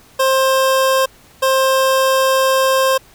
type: tone pair in turn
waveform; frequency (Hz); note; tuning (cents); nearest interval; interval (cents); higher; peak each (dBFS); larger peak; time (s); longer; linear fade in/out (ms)
25% pulse; 529 / 529; C5 / C5; +19 / +19; unison; 0; neither; -8; neither; 0.19-1.06 / 1.42-2.98; second; 10
effects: pink hiss -47 dBFS RMS until 3.14 s